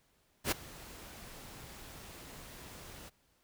pink noise with ADSR envelope, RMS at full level -29 dBFS, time 0.44-3.1 s, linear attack 76 ms, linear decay 12 ms, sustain -21 dB, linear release 20 ms, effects pink hiss -72 dBFS RMS until 3.43 s

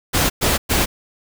pink noise bursts, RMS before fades -17 dBFS, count 3, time 0.13-0.86 s, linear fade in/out 20 ms, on 170 ms, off 110 ms, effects none

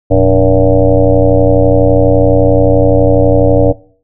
sine tone with frequency modulation, 291.9 Hz, D4, 10 cents flat, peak -4 dBFS, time 0.1-3.73 s, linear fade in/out 20 ms, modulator 91.9 Hz, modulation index 3.8, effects noise-tail reverb RT60 0.5 s tail -22 dB re dry

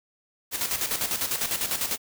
white noise with tremolo, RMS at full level -26 dBFS, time 0.51-1.98 s, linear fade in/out 50 ms, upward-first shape square, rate 10 Hz, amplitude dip 60%, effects none

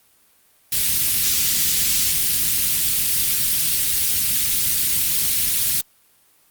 white band-stop noise, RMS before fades -19 dBFS, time 0.72-5.81 s, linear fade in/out 5 ms, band 190 to 2800 Hz, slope 12 dB/octave, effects white hiss -57 dBFS RMS until 6.5 s + Opus 32 kbps

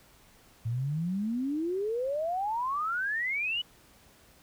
sine exponential sweep, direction up, 110 to 3000 Hz, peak -28 dBFS, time 0.65-3.62 s, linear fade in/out 10 ms, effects pink hiss -59 dBFS RMS until 4.42 s

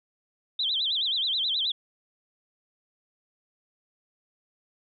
sine tone with vibrato, 3525 Hz, A7, 2 cents sharp, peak -24 dBFS, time 0.59-1.72 s, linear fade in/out 5 ms, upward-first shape sine, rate 9.4 Hz, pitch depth 230 cents each way, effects none

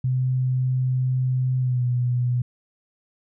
sine tone with pitch glide, 128.4 to 123.31 Hz, C3 to B2, -32 to -2 cents, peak -19 dBFS, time 0.04-2.42 s, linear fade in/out 5 ms, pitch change -70 cents, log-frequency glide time 1.59-1.84 s, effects none

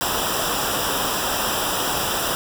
pink noise with comb filter, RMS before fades -23 dBFS, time 0.01-2.35 s, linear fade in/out 0 ms, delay 0.46 ms, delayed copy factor -0.8, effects none

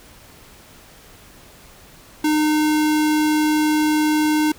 square tone, 305.3 Hz, D#4, 33 cents flat, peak -16 dBFS, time 2.24-4.52 s, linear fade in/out 5 ms, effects pink hiss -46 dBFS RMS until 4.58 s

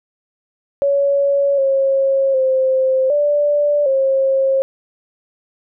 sine tone with pitch steps, 561 / 542 / 524 / 585 / 537 Hz, C#5 / C#5 / C5 / D5 / C5, +21 / -39 / +2 / -7 / +45 cents, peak -12 dBFS, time 0.82-4.62 s, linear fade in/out 0 ms, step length 760 ms, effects none

